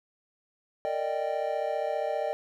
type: chord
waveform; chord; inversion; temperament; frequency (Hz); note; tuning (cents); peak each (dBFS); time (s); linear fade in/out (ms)
triangle; Eb major seventh; second; equal with one note detuned; 458.7 / 587.3 / 622.3 / 784; Bb4 / D5 / Eb5 / G5; -28 / 0 / 0 / 0; -34 / -30 / -30 / -32; 0.85-2.33; 0
effects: none